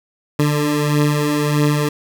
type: beating tone pair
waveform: 20% pulse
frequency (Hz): 146.83 / 148.43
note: D3 / D3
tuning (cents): 0 / +19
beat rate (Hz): 1.6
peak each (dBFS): -16 / -11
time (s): 0.39-1.89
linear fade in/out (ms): 5
effects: 8-bit